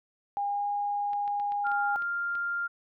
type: tone with pitch glide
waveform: sine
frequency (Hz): 810 to 817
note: G#5 to G#5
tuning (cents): -43 to -29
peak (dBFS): -27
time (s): 0.37-1.96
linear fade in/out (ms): 0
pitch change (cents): +14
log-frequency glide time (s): 0.48-0.67
type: clicks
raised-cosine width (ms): 0.3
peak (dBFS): -32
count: 8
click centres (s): 1.133 / 1.278 / 1.399 / 1.521 / 1.669 / 1.717 / 2.022 / 2.353
type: tone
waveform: sine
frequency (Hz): 1396.9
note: F6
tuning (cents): 0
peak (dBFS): -28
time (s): 1.64-2.68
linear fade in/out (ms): 20
effects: none